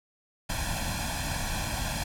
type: noise with comb filter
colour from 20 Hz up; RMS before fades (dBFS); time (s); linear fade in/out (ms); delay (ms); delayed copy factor
pink; -31; 0.49-2.04; 10; 1.2; +0.85
effects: low-pass 12000 Hz 12 dB/octave